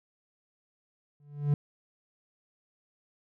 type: tone with exponential growth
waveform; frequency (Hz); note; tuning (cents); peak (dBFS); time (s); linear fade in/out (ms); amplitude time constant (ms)
triangle; 145.3; D3; -18; -17; 1.2-1.54; 2; 72
effects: none